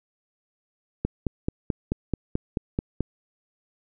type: click train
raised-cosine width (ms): 3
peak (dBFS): -11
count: 10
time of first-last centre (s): 1.05-3.007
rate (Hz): 4.6
effects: none